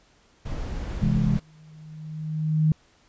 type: noise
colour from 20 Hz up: brown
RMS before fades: -30 dBFS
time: 0.45-1.4 s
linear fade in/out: 10 ms
type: chord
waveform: sine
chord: C augmented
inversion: none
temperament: equal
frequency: 130.81 / 164.81 / 207.7 Hz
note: C3 / E3 / G#3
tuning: 0 / 0 / 0 cents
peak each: -24 dBFS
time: 1.01-1.38 s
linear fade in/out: 10 ms
type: tone with exponential growth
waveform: sine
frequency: 155.56 Hz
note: D#3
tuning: in tune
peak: -15 dBFS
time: 1.34-2.72 s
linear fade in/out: 2 ms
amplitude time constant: 300 ms
effects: pink hiss -60 dBFS RMS until 3.08 s + resampled to 16000 Hz